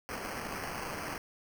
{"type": "noise with sample-and-hold", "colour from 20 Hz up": "white", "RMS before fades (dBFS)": -39, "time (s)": [0.09, 1.18], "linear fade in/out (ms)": 0, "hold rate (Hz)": 3675, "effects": []}